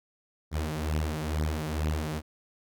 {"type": "beating tone pair", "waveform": "sawtooth", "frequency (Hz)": [76, 78.2], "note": ["D#2", "D#2"], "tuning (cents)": [-40, 9], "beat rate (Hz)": 2.2, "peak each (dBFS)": -27, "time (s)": [0.51, 2.22], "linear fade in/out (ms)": 50, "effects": []}